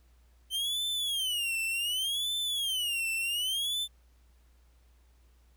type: tone with vibrato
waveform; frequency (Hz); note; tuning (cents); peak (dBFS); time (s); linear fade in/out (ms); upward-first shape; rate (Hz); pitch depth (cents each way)
45% pulse; 3075; G7; -34; -29; 0.5-3.88; 50; sine; 0.67; 240
effects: added 60 Hz sine -59 dBFS peak until 5.56 s + pink hiss -71 dBFS RMS until 5.56 s